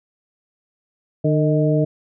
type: harmonic tone with a mistuned harmonic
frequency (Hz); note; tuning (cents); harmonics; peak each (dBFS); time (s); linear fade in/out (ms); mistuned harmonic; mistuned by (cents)
151.1; D3; +50; 1 / 2 / 3 / 4; -17 / -21 / -22 / -22; 1.24-1.85; 10; 4; +56
effects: none